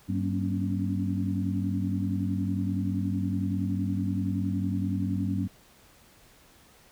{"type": "tone cluster", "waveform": "sine", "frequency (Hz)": [99.1, 190.7, 235.4, 274.4, 285.1], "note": ["G2", "G3", "A#3", "C#4", "C#4"], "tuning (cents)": [19, -47, 17, -17, 49], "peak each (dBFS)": [-30, -30, -35, -33, -38], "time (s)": [0.08, 5.48], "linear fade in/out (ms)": 20, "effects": ["pink hiss -57 dBFS RMS until 6.91 s"]}